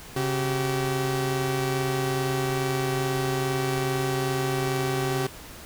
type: tone pair together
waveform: sawtooth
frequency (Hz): 135.26 / 383.4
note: C#3 / G4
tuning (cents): -42 / -38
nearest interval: octave + tritone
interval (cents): 1804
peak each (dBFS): -23 / -23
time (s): 0.16-5.27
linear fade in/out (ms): 5
effects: pink hiss -43 dBFS RMS until 5.65 s